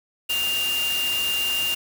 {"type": "tone in noise", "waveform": "sine", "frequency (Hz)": 2800, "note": "F7", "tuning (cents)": 4, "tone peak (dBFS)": -22, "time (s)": [0.29, 1.75], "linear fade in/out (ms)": 10, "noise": "white", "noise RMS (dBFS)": -30, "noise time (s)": [0.29, 1.75], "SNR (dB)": 5, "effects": []}